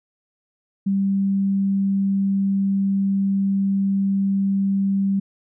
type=tone; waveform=sine; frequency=196 Hz; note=G3; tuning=in tune; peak=-17 dBFS; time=0.86-5.2 s; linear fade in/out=10 ms; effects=none